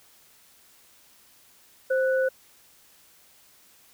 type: tone pair together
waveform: sine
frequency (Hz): 524 / 1482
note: C5 / F#6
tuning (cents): +2 / +2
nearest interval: octave + tritone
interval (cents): 1800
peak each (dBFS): -21 / -29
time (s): 1.9-2.29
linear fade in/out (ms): 10
effects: white hiss -57 dBFS RMS until 3.93 s